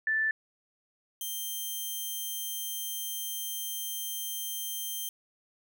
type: tone pair in turn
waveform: sine / 5% pulse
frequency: 1760 / 3150 Hz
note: A6 / G7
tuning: 0 / +8 cents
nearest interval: minor seventh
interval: 1008 cents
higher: second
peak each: -25 dBFS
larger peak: neither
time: 0.07-0.31 / 1.21-5.09 s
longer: second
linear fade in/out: 2 ms
effects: none